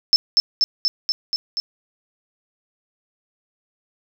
sine tone with echo, 5274 Hz, E8, in tune, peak -9 dBFS, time 0.13-0.16 s, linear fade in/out 0 ms, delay 240 ms, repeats 6, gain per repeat -2 dB, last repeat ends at 1.6 s, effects none

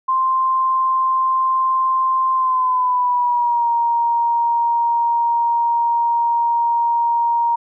sine tone with pitch glide, 1046.5 to 937.7 Hz, C6 to A#5, 0 to +10 cents, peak -14 dBFS, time 0.08-7.56 s, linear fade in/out 10 ms, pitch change -190 cents, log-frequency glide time 2.34-3.69 s, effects none

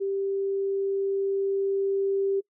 sine tone with level ramp, 392.5 Hz, G4, 2 cents sharp, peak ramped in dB -25 to -22 dBFS, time 0-2.41 s, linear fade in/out 20 ms, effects noise-tail reverb RT60 0.1 s tail -22 dB re dry

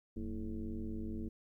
sine tone with frequency modulation, 123.47 Hz, B2, in tune, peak -37 dBFS, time 0.16-1.29 s, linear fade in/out 10 ms, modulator 102 Hz, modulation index 2.2, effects 13-bit

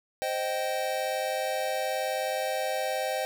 square chord, C minor, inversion none, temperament equal with one note detuned, 523.3 / 622.3 / 775 Hz, C5 / Eb5 / G5, 0 / 0 / -20 cents, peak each -33 dBFS, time 0.22-3.25 s, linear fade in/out 0 ms, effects none

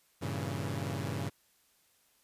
sawtooth chord, G diminished seventh, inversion none, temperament equal with one note detuned, 98 / 115.87 / 138.59 / 164.81 Hz, G2 / Bb2 / Db3 / Fb3, 0 / -10 / 0 / 0 cents, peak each -34 / -37 / -34 / -38 dBFS, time 0.21-1.3 s, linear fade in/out 20 ms, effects white hiss -69 dBFS RMS until 2.23 s + resampled to 32000 Hz

